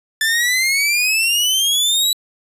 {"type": "exponential sweep", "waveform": "sawtooth", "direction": "up", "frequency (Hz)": [1748, 3951], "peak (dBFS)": -11, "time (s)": [0.21, 2.13], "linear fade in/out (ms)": 2, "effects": ["resampled to 32000 Hz"]}